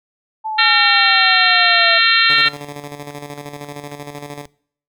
sine exponential sweep, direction down, 880 to 667 Hz, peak -20 dBFS, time 0.44-1.99 s, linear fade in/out 20 ms
harmonic tone, 455.3 Hz, A#4, 41 cents flat, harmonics 3 / 4 / 5 / 6 / 7 / 8 / 9, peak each -17 / -15 / -20 / -18 / -20 / -21 / -17 dBFS, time 0.58-2.49 s, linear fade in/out 10 ms
10% pulse tone with tremolo, 144.9 Hz, D3, 23 cents flat, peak -19 dBFS, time 2.3-4.46 s, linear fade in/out 0 ms, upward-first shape square, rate 13 Hz, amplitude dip 55%
effects noise-tail reverb RT60 0.6 s tail -22 dB re dry

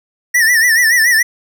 square tone with vibrato, 1864.7 Hz, A#6, in tune, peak -9 dBFS, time 0.34-1.23 s, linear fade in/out 10 ms, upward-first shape sine, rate 7 Hz, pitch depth 110 cents each way, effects none

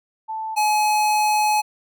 sine / square tone pair in turn, 880 / 847.8 Hz, A5 / G#5, 0 / +35 cents, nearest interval minor second, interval 65 cents, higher first, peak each -25 / -17 dBFS, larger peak second, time 0.28-0.56 / 0.56-1.62 s, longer second, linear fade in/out 20 ms, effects none

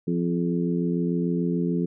harmonic tone with a mistuned harmonic, 86.8 Hz, F2, 10 cents flat, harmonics 2 / 3 / 4 / 5, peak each -24 / -28 / -30 / -32 dBFS, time 0.07-1.86 s, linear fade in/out 10 ms, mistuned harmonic 5, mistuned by -23 cents, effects none

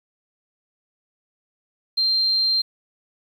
sine tone, 4166 Hz, C8, 8 cents flat, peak -17 dBFS, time 1.97-2.62 s, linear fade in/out 10 ms, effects 8-bit

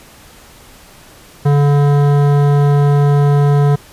sine tone with hard clipping, 143.7 Hz, D3, 37 cents flat, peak -10 dBFS, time 1.45-3.76 s, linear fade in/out 10 ms, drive 15 dB, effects pink hiss -41 dBFS RMS until 3.92 s + resampled to 32000 Hz

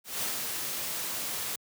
white noise with ADSR envelope, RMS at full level -31 dBFS, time 0.04-1.56 s, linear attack 180 ms, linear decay 150 ms, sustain -3 dB, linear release 6 ms, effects high-pass 100 Hz 12 dB/octave

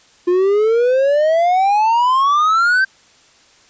triangle exponential sweep, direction up, 349.2 to 1575 Hz, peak -9 dBFS, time 0.27-2.85 s, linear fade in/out 10 ms, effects white hiss -50 dBFS RMS until 3.69 s + resampled to 16000 Hz

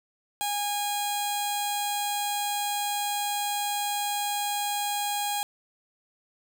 15% pulse tone with notch filter, 820 Hz, G#5, 22 cents flat, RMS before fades -29 dBFS, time 0.41-5.43 s, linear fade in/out 0 ms, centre 1900 Hz, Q 0.63, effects none

